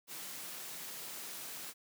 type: high-pass noise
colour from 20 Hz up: white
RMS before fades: -45 dBFS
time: 0.07-1.74 s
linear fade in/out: 50 ms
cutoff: 120 Hz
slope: 48 dB/octave
effects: none